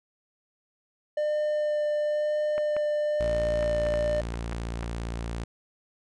triangle tone with vibrato, 600 Hz, D5, 37 cents sharp, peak -22 dBFS, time 1.17-4.21 s, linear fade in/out 5 ms, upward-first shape sine, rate 1 Hz, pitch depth 8 cents each way
clicks, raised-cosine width 0.5 ms, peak -20 dBFS, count 8, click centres 2.58 / 2.766 / 3.629 / 3.865 / 3.939 / 4.341 / 4.524 / 4.831 s
sawtooth tone, 57.5 Hz, A#1, 23 cents flat, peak -27 dBFS, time 3.2-5.44 s, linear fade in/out 5 ms
effects resampled to 22050 Hz

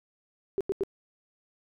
sine tone bursts, 391.7 Hz, G4, 1 cent flat, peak -24 dBFS, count 3, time 0.58-0.835 s, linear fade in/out 0 ms, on 27 ms, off 87 ms, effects none

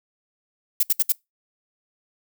violet noise bursts, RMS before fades -18 dBFS, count 4, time 0.8-1.122 s, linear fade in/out 5 ms, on 31 ms, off 66 ms, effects noise-tail reverb RT60 0.2 s tail -26 dB re dry

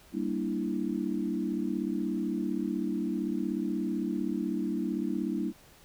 sine chord, E half-diminished seventh, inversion first, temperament equal, 196 / 233.1 / 293.7 / 329.6 Hz, G3 / Bb3 / D4 / E4, 0 / 0 / 0 / 0 cents, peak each -34 dBFS, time 0.12-5.53 s, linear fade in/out 50 ms, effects pink hiss -57 dBFS RMS until 5.84 s

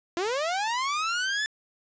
sawtooth linear sweep, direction up, 330 to 1760 Hz, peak -22 dBFS, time 0.17-1.46 s, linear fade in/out 0 ms, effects resampled to 16000 Hz + 8-bit

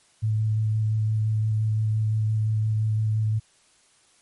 sine tone with vibrato, 108.7 Hz, A2, 21 cents flat, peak -20 dBFS, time 0.22-3.4 s, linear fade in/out 20 ms, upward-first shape square, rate 5.8 Hz, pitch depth 10 cents each way, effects white hiss -60 dBFS RMS until 4.21 s + MP3 48 kbps

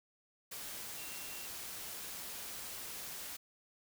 sine tone in noise, 2737 Hz, F7, 36 cents flat, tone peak -53 dBFS, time 0.97-1.47 s, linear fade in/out 10 ms, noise white, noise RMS -45 dBFS, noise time 0.51-3.37 s, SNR -11 dB, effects none

